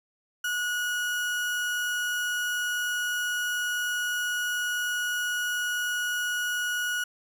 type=tone; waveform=35% pulse; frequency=1457 Hz; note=F#6; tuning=27 cents flat; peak=-25 dBFS; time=0.44-7.04 s; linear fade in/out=5 ms; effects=none